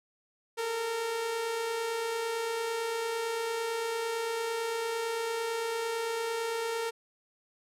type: tone pair together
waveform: sawtooth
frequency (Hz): 430 / 458.9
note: A4 / A#4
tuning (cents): -40 / -27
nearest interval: minor second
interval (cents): 113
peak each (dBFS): -38 / -27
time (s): 0.57-6.91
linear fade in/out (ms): 20
effects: low-pass 12000 Hz 12 dB/octave